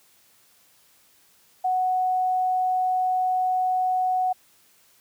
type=tone; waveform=sine; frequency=740 Hz; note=F#5; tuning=in tune; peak=-20 dBFS; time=1.64-4.33 s; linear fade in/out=10 ms; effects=white hiss -59 dBFS RMS until 5 s + high-pass 60 Hz 12 dB/octave